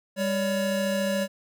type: tone pair together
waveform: square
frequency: 199.63 / 565 Hz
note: G3 / C#5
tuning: +32 / +33 cents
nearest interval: octave + tritone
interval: 1801 cents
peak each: -28 / -27 dBFS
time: 0.16-1.28 s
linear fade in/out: 50 ms
effects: none